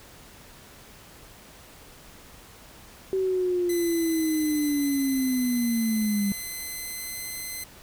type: linear sweep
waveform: sine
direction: down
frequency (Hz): 383.2 to 197.7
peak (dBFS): -22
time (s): 3.13-6.32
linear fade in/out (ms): 0
type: tone with pitch glide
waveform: 5% pulse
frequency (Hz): 2017 to 2049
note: B6 to C7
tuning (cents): +36 to -37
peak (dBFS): -23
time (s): 3.69-7.64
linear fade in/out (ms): 5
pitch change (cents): +27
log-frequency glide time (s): 3.91-7.27
effects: pink hiss -49 dBFS RMS until 7.82 s